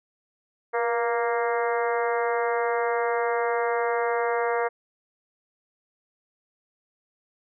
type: harmonic tone with a mistuned harmonic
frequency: 233.1 Hz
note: A#3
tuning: in tune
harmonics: 2 / 3 / 4 / 5 / 6 / 7 / 8 / 9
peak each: -25 / -29 / -31 / -33 / -35 / -36 / -37 / -38 dBFS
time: 0.73-4.69 s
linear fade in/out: 20 ms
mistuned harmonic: 2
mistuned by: +36 cents
effects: none